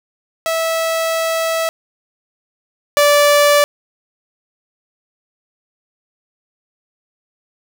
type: tone pair in turn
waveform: sawtooth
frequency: 653 / 581.8 Hz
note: E5 / D5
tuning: -17 / -16 cents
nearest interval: major second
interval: 199 cents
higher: first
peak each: -12 / -5 dBFS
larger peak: second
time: 0.46-1.69 / 2.97-3.64 s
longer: first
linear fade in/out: 0 ms
effects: none